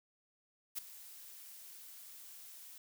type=noise with ADSR envelope; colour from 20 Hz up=blue; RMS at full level=-37 dBFS; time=0.75-2.78 s; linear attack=30 ms; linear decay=10 ms; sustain=-16 dB; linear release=4 ms; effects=none